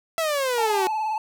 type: exponential sweep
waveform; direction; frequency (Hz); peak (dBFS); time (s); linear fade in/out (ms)
sawtooth; down; 668 to 366.9; -18; 0.18-0.87; 0
type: tone with vibrato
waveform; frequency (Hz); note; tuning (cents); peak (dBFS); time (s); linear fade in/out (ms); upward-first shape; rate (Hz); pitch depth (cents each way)
triangle; 867; A5; -26; -21; 0.58-1.18; 2; triangle; 19; 54
effects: none